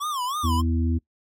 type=tone with vibrato; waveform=square; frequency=1100 Hz; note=C#6; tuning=14 cents flat; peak=-26 dBFS; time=0-0.62 s; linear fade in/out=20 ms; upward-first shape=sine; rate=3.2 Hz; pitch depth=200 cents each way
type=harmonic tone; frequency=82 Hz; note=E2; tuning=9 cents flat; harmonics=1 / 3 / 4; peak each=-21 / -26 / -32 dBFS; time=0.43-0.99 s; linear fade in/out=20 ms
effects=noise-tail reverb RT60 0.1 s tail -20 dB re dry + MP3 64 kbps